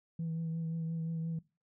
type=tone with vibrato; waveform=sine; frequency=163.6 Hz; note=E3; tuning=13 cents flat; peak=-32 dBFS; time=0.19-1.39 s; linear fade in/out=5 ms; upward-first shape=triangle; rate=5.7 Hz; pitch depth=27 cents each way; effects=noise-tail reverb RT60 0.3 s tail -21 dB re dry + tanh soft clip ceiling -31 dBFS